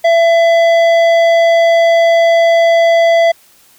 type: tone with tanh clipping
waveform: sine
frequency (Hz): 670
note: E5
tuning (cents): +28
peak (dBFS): -8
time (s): 0.04-3.32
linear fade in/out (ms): 10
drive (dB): 12
effects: white hiss -47 dBFS RMS until 3.78 s